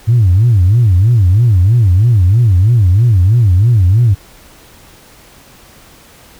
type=tone with vibrato; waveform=sine; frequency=103.6 Hz; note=G#2; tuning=4 cents flat; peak=-4 dBFS; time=0.07-4.15 s; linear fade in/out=20 ms; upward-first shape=sine; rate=3.1 Hz; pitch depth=290 cents each way; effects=tanh soft clip ceiling -2 dBFS + pink hiss -41 dBFS RMS until 6.39 s